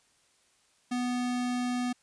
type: tone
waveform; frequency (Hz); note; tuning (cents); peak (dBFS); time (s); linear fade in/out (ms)
square; 246.9; B3; 0; -29; 0.91-1.93; 10
effects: white hiss -67 dBFS RMS until 2.02 s + resampled to 22050 Hz